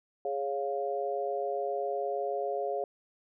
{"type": "chord", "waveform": "sine", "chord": "Db major", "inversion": "second", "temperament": "equal with one note detuned", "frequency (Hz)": [415.3, 554.4, 701.3], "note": ["Ab4", "Db5", "F5"], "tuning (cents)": [0, 0, 7], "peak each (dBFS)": -34, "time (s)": [0.25, 2.84], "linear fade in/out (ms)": 2, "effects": []}